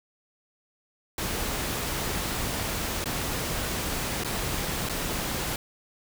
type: noise with dropouts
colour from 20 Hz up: pink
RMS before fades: -30 dBFS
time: 1.18-5.56 s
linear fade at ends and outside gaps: 2 ms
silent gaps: 3.042-3.057 / 4.237-4.246 / 4.889-4.895 s
effects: none